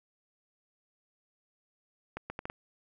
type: accelerating click train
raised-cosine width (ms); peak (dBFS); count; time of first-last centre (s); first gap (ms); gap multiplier
0.5; -22; 5; 2.17-2.499; 130; 0.7
effects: none